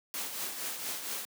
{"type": "noise with tremolo", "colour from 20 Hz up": "white", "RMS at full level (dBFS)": -35, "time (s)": [0.14, 1.25], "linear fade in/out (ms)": 0, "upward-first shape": "triangle", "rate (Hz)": 4.3, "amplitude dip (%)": 55, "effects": ["high-pass 200 Hz 12 dB/octave"]}